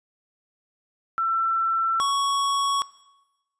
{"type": "tone pair in turn", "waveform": ["sine", "square"], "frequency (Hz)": [1341, 1113.6], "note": ["E6", "C#6"], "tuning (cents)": [29, 8], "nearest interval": "minor third", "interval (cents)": 321, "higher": "first", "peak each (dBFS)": -21, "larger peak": "neither", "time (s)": [[1.18, 2], [2, 2.82]], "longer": "neither", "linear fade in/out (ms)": 0, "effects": ["noise-tail reverb RT60 1.0 s tail -19 dB re dry", "resampled to 22050 Hz"]}